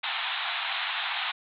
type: band-pass noise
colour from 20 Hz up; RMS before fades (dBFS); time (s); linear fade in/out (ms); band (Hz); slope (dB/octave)
white; -31; 0.03-1.32; 10; 690 to 3900; 96
effects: none